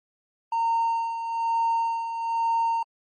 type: tone with tremolo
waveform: triangle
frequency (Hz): 918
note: A#5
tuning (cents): -27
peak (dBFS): -17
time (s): 0.52-2.83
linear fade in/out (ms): 5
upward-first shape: sine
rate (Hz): 1.1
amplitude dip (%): 65
effects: tanh soft clip ceiling -16 dBFS + MP3 32 kbps